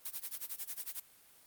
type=noise with tremolo; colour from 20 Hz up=blue; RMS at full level=-39 dBFS; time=0.05-1 s; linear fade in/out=5 ms; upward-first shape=sine; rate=11 Hz; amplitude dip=95%; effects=white hiss -62 dBFS RMS until 1.46 s + Opus 32 kbps